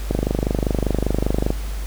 click train, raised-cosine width 2 ms, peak -6 dBFS, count 36, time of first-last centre 0.11-1.504 s, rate 25.1 Hz, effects added 50 Hz sine -24 dBFS peak until 1.86 s + pink hiss -38 dBFS RMS until 1.86 s

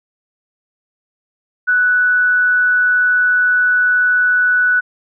sine tone with amplitude modulation, 1483 Hz, F#6, 4 cents sharp, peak -9 dBFS, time 1.67-4.81 s, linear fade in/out 20 ms, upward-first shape sine, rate 179 Hz, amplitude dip 25%, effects none

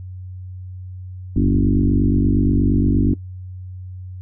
sine tone with frequency modulation, 164.81 Hz, E3, in tune, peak -13 dBFS, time 1.36-3.14 s, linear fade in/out 5 ms, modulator 48.5 Hz, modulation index 3.1, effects noise-tail reverb RT60 0.1 s tail -18 dB re dry + added 92 Hz sine -30 dBFS peak until 4.21 s

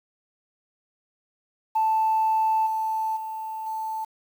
sine tone with level steps, 880 Hz, A5, in tune, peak -18 / -23 / -30 / -27 dBFS, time 1.75-4.05 s, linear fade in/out 10 ms, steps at 2.66 / 3.16 / 3.66 s, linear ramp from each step 10 ms, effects tanh soft clip ceiling -15 dBFS + 8-bit

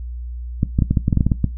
clicks, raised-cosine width 5 ms, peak -3 dBFS, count 12, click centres 0.631 / 0.789 / 0.822 / 0.91 / 0.972 / 1.081 / 1.128 / 1.173 / 1.208 / 1.266 / 1.318 / 1.443 s, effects noise-tail reverb RT60 0.2 s tail -18 dB re dry + added 60 Hz sine -26 dBFS peak until 1.57 s

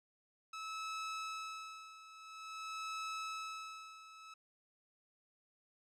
sawtooth tone with tremolo, 1300 Hz, E6, 24 cents flat, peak -36 dBFS, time 0.53-4.34 s, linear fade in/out 5 ms, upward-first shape sine, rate 0.49 Hz, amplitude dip 80%, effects low-pass 7000 Hz 12 dB/octave

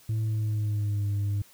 sine tone with pitch glide, 110 to 101.45 Hz, A2 to G#2, 0 to -40 cents, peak -22 dBFS, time 0.09-1.42 s, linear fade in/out 5 ms, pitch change -140 cents, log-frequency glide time 0.22-1.07 s, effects tanh soft clip ceiling -24 dBFS + white hiss -56 dBFS RMS until 1.53 s

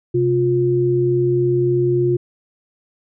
sine tone pair together, 130.81 / 354.3 Hz, C3 / F4, 0 / +25 cents, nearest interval octave + perfect fourth, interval 1725 cents, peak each -19 / -15 dBFS, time 0.14-2.17 s, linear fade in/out 10 ms, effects none

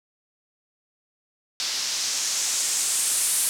blue noise with low-pass filter sweep, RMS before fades -25 dBFS, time 1.6-3.49 s, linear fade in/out 0 ms, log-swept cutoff 4900 to 10000 Hz, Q 2.1, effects none

